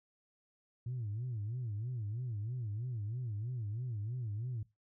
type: tone with vibrato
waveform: sine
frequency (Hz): 114.1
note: A#2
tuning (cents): -37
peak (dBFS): -35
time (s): 0.86-4.63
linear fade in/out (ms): 5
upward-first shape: sine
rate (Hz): 3.1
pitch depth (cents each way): 200
effects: noise-tail reverb RT60 0.2 s tail -18 dB re dry + tanh soft clip ceiling -33 dBFS